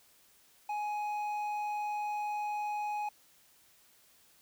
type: tone with hard clipping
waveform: triangle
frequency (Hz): 836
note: G#5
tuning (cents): +11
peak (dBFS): -34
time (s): 0.69-3.09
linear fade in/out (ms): 5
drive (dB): 9
effects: white hiss -64 dBFS RMS until 4.41 s